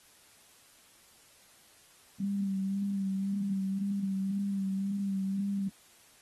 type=tone with vibrato; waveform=sine; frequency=196 Hz; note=G3; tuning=in tune; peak=-29 dBFS; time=2.2-5.69 s; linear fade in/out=5 ms; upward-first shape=sine; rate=1.9 Hz; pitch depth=34 cents each way; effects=white hiss -60 dBFS RMS until 6.21 s + AAC 32 kbps